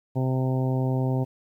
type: harmonic tone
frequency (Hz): 130.1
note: C3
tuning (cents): -9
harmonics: 1 / 2 / 3 / 4 / 5 / 6 / 7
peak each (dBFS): -23 / -29 / -33 / -35 / -37 / -39 / -40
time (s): 0.15-1.25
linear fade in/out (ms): 20
effects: 10-bit